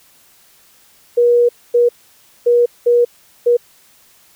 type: tone bursts at uneven times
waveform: sine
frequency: 479.8 Hz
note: A#4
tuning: 50 cents sharp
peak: -8 dBFS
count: 5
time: 1.17-1.49 / 1.74-1.89 / 2.46-2.66 / 2.86-3.05 / 3.46-3.57 s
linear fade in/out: 10 ms
effects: white hiss -50 dBFS RMS until 4.35 s